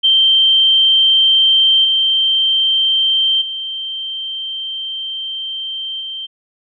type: tone with level steps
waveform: sine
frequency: 3136 Hz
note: G7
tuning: in tune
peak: -8 / -11 / -21 / -23 dBFS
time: 0.03-6.27 s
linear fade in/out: 20 ms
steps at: 1.84 / 3.41 / 6 s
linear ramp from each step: 10 ms
effects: none